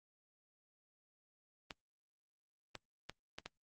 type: clicks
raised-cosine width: 0.2 ms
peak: -26 dBFS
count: 5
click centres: 1.708 / 2.753 / 3.096 / 3.385 / 3.46 s
effects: Opus 32 kbps